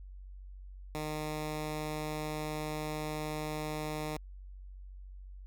10% pulse tone, 153.1 Hz, D#3, 28 cents flat, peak -27 dBFS, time 0.95-4.17 s, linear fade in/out 0 ms, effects added 47 Hz sine -45 dBFS peak until 5.46 s

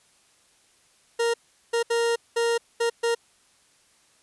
40% pulse tone bursts at uneven times, 466.2 Hz, A#4, in tune, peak -20 dBFS, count 6, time 1.19-1.34 / 1.73-1.83 / 1.9-2.16 / 2.36-2.58 / 2.8-2.9 / 3.03-3.15 s, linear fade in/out 10 ms, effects white hiss -61 dBFS RMS until 4.22 s + resampled to 24000 Hz

